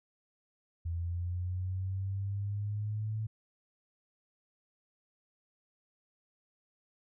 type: linear sweep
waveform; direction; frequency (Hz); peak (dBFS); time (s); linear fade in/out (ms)
sine; up; 83.6 to 110; -32; 0.85-3.27; 10
effects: none